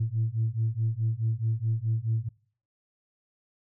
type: beating tone pair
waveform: sine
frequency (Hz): 110 / 114.7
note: A2 / A#2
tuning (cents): 0 / -28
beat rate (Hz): 4.7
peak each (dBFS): -27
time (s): 0-2.29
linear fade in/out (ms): 10
effects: noise-tail reverb RT60 0.5 s tail -23 dB re dry + tanh soft clip ceiling -19 dBFS